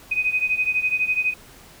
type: beating tone pair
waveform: sine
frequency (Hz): 2500 / 2512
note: D#7 / D#7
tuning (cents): +8 / +16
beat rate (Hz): 12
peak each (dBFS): -21 / -24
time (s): 0.11-1.34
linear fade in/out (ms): 10
effects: pink hiss -47 dBFS RMS until 1.8 s